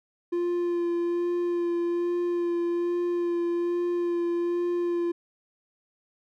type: tone with vibrato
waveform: triangle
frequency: 346.9 Hz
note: F4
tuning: 12 cents flat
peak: -22 dBFS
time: 0.32-5.12 s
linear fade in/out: 10 ms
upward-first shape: sine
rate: 1.2 Hz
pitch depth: 15 cents each way
effects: none